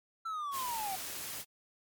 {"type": "linear sweep", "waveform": "triangle", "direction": "down", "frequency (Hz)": [1346, 740], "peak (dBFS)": -33, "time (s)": [0.25, 0.96], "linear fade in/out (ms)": 10}
{"type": "noise", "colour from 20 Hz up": "white", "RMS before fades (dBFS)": -41, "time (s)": [0.51, 1.45], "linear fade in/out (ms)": 50}
{"effects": ["MP3 96 kbps"]}